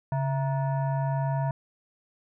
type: tone with frequency modulation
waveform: sine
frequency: 138.59 Hz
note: C#3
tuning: in tune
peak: -24 dBFS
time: 0.12-1.51 s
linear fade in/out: 2 ms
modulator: 802 Hz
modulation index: 0.71
effects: none